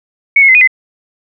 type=tone with pitch steps; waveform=sine; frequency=2222 / 2176 / 2054 / 2476 / 2043 Hz; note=C#7 / C#7 / C7 / D#7 / C7; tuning=+4 / -33 / -33 / -9 / -42 cents; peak=-3 dBFS; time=0.36-0.675 s; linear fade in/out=5 ms; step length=63 ms; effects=none